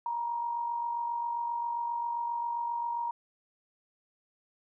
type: tone with amplitude modulation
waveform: sine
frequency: 943 Hz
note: A#5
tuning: 20 cents sharp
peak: -28 dBFS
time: 0.06-3.11 s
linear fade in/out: 2 ms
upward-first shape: sine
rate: 47.5 Hz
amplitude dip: 45%
effects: none